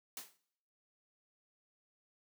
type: noise with exponential decay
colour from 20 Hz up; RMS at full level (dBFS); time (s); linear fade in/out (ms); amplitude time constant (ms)
white; -41; 0.17-0.37; 1; 43
effects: noise-tail reverb RT60 0.7 s tail -21 dB re dry + high-pass 200 Hz 12 dB/octave